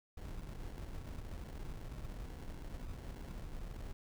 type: noise with sample-and-hold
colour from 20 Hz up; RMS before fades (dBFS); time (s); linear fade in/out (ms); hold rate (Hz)
brown; -45; 0.17-3.93; 5; 1225
effects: none